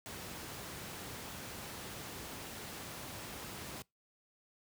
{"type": "noise", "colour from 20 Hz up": "pink", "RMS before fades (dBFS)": -45, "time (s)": [0.06, 3.82], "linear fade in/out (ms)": 0, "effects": ["noise-tail reverb RT60 0.2 s tail -25 dB re dry", "high-pass 80 Hz 12 dB/octave"]}